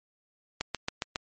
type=click train; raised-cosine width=0.2 ms; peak=-12 dBFS; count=5; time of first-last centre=0.61-1.159 s; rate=7.29 Hz; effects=MP3 32 kbps